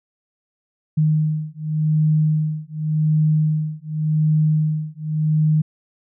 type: beating tone pair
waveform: sine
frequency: 154.1 / 154.98 Hz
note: D#3 / D#3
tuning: -16 / -7 cents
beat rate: 0.88 Hz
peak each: -19 dBFS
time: 0.97-5.62 s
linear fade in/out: 10 ms
effects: none